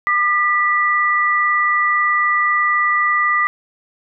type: tone pair together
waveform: sine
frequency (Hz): 1206 / 1962.1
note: D6 / B6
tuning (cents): +46 / -12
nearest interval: minor sixth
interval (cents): 842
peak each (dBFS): -16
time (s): 0.07-3.47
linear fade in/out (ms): 0
effects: none